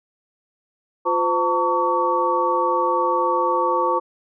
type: tone cluster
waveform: sine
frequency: 352 / 512 / 903 / 1131 Hz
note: F4 / C5 / A5 / C#6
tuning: +14 / -38 / +45 / +34 cents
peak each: -25 / -23 / -22 / -21 dBFS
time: 1.05-4 s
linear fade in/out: 20 ms
effects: none